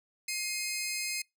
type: tone pair together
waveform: 15% pulse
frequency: 2120 / 2517 Hz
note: C7 / D#7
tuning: +22 / +19 cents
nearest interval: minor third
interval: 297 cents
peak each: -29 / -28 dBFS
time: 0.28-1.22 s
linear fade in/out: 5 ms
effects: noise-tail reverb RT60 0.2 s tail -26 dB re dry